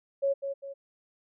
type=tone with echo; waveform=sine; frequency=553 Hz; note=C#5; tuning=4 cents flat; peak=-23 dBFS; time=0.22-0.34 s; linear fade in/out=20 ms; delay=200 ms; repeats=2; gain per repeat=-7 dB; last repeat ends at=0.74 s; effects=none